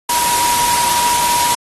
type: tone in noise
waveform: sine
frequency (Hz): 961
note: B5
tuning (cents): -48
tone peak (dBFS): -15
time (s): 0.09-1.55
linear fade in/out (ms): 5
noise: white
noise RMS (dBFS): -17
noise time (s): 0.09-1.55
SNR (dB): -1
effects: AAC 32 kbps